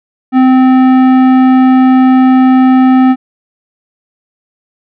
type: tone with tanh clipping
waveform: sine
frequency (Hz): 258.7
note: C4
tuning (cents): -19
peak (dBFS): -5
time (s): 0.32-3.16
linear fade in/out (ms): 50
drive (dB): 14
effects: none